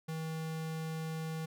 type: tone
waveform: square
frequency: 160 Hz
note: D#3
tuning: 49 cents sharp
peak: -37 dBFS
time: 0.08-1.46 s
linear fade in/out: 10 ms
effects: none